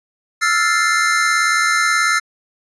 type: chord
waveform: square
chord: F major seventh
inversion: third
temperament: equal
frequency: 1318.5 / 1396.9 / 1760 / 2093 Hz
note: E6 / F6 / A6 / C7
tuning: 0 / 0 / 0 / 0 cents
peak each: -20 dBFS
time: 0.41-2.2 s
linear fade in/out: 20 ms
effects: resampled to 22050 Hz